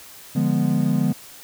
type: chord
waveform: triangle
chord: D diminished seventh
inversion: none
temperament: equal with one note detuned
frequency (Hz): 147.77 / 174.61 / 207.7 / 246.9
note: D3 / F3 / Ab3 / Cb4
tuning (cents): +11 / 0 / 0 / 0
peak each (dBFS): -21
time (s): 0.35-1.13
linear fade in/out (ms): 10
effects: white hiss -43 dBFS RMS until 1.43 s